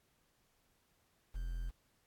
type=tone with quantisation; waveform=triangle; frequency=42.57 Hz; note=F1; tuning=44 cents flat; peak=-35 dBFS; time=1.34-1.71 s; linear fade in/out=20 ms; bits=10; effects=pink hiss -75 dBFS RMS until 2.06 s + AAC 64 kbps